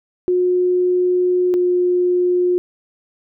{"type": "tone pair in turn", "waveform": "sine", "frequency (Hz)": [361.2, 358.1], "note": ["F#4", "F4"], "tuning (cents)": [-42, 43], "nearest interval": "unison", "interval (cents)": 15, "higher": "first", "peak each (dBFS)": -13, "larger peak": "neither", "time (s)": [[0.28, 1.54], [1.54, 2.58]], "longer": "first", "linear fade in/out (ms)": 0, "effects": []}